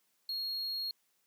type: tone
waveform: triangle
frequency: 4288 Hz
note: C8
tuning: 42 cents sharp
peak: -33 dBFS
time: 0.29-0.91 s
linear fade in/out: 2 ms
effects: white hiss -75 dBFS RMS until 1.26 s + high-pass 150 Hz 12 dB/octave